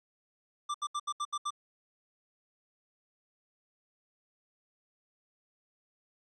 square tone bursts, 1180 Hz, D6, 8 cents sharp, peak -32 dBFS, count 7, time 0.69-1.506 s, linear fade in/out 10 ms, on 54 ms, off 73 ms, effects resampled to 22050 Hz

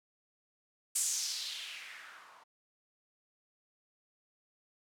violet noise with low-pass filter sweep, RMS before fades -39 dBFS, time 0.95-2.44 s, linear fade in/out 10 ms, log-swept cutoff 8600 to 890 Hz, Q 2.8, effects none

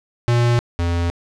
square tone pair in turn, 119.5 / 85.68 Hz, A#2 / F2, +43 / -33 cents, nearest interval tritone, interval 576 cents, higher first, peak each -14 / -18 dBFS, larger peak first, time 0.28-0.59 / 0.79-1.1 s, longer neither, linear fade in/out 0 ms, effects low-pass 6000 Hz 12 dB/octave

